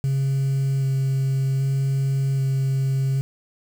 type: tone with vibrato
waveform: sine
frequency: 135.3 Hz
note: C#3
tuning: 42 cents flat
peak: -16 dBFS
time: 0.04-3.21 s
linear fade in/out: 0 ms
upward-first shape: square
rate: 0.64 Hz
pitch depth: 9 cents each way
effects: tanh soft clip ceiling -18 dBFS + 7-bit